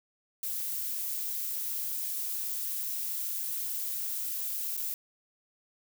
violet noise with dropouts, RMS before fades -34 dBFS, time 0.43-4.94 s, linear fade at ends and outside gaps 1 ms, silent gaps 4.768-4.775 s, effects none

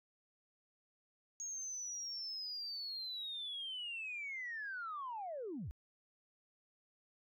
sine linear sweep, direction down, 6600 to 49.84 Hz, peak -40 dBFS, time 1.4-5.71 s, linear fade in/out 0 ms, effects tanh soft clip ceiling -36 dBFS

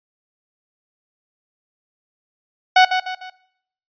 sawtooth tone with echo, 742 Hz, F#5, 5 cents sharp, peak -4 dBFS, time 2.76-2.85 s, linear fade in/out 5 ms, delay 150 ms, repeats 3, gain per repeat -8 dB, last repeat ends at 3.3 s, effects noise-tail reverb RT60 0.7 s tail -19 dB re dry + resampled to 11025 Hz

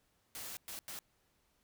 white noise bursts at uneven times, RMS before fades -45 dBFS, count 3, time 0.35-0.57 / 0.68-0.79 / 0.88-0.99 s, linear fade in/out 0 ms, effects pink hiss -75 dBFS RMS until 1.63 s

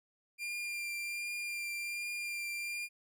40% pulse tone with vibrato, 2391 Hz, D7, 30 cents sharp, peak -36 dBFS, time 0.38-2.89 s, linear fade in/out 50 ms, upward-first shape triangle, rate 1.3 Hz, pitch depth 17 cents each way, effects none

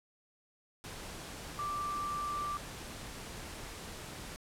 sine tone in noise, 1174.7 Hz, D6, in tune, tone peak -34 dBFS, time 1.59-2.57 s, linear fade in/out 0 ms, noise pink, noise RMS -45 dBFS, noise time 0.84-4.36 s, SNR +8 dB, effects low-pass 11000 Hz 12 dB/octave

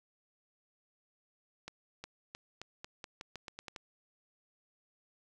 accelerating click train, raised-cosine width 0.2 ms, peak -26 dBFS, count 12, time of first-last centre 1.68-3.762 s, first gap 360 ms, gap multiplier 0.86, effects none

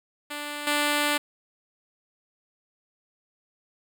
5% pulse tone with level steps, 293.7 Hz, D4, in tune, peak -21 / -11 dBFS, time 0.3-1.18 s, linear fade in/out 10 ms, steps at 0.67 s, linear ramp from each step 2 ms, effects none

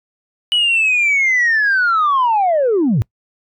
sine linear sweep, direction down, 2965 to 92.5 Hz, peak -10 dBFS, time 0.52-3.02 s, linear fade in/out 0 ms, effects noise-tail reverb RT60 0.1 s tail -26 dB re dry + tanh soft clip ceiling -9 dBFS

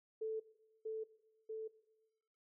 sine tone with echo, 440 Hz, A4, in tune, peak -37 dBFS, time 0.21-0.4 s, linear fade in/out 10 ms, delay 640 ms, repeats 2, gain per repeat -2 dB, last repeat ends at 1.68 s, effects noise-tail reverb RT60 1.0 s tail -18 dB re dry

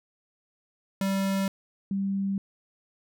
square / sine tone pair in turn, 194.4 / 196.09 Hz, G3 / G3, -14 / +1 cents, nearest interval unison, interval 15 cents, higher second, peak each -25 dBFS, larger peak neither, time 1.01-1.48 / 1.91-2.38 s, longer neither, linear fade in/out 2 ms, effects none

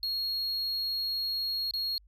triangle tone with dropouts, 4296 Hz, C8, 45 cents sharp, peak -28 dBFS, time 0.03-1.98 s, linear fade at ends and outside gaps 1 ms, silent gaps 1.71-1.737 s, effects added 50 Hz sine -56 dBFS peak until 2.07 s

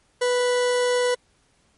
40% pulse tone, 493.2 Hz, B4, 2 cents flat, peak -18 dBFS, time 0.21-1.15 s, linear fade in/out 10 ms, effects pink hiss -63 dBFS RMS until 1.77 s + MP3 48 kbps

